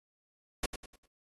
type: noise with echo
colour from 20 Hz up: pink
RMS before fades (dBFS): -31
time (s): 0.63-0.66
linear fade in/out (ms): 5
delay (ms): 100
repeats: 4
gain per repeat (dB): -9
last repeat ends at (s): 1.06
effects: AAC 32 kbps